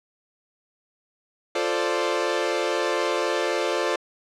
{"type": "chord", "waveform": "sawtooth", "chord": "D minor seventh", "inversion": "first", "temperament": "equal", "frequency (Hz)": [349.2, 440, 523.3, 587.3], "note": ["F4", "A4", "C5", "D5"], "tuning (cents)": [0, 0, 0, 0], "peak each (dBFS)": -24, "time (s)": [1.55, 3.96], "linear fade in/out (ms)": 5, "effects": ["low-pass 6000 Hz 12 dB/octave"]}